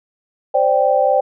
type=chord; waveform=sine; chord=C suspended second; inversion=none; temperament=equal; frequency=523.3 / 587.3 / 784 Hz; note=C5 / D5 / G5; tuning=0 / 0 / 0 cents; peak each=-16 dBFS; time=0.54-1.21 s; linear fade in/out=10 ms; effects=none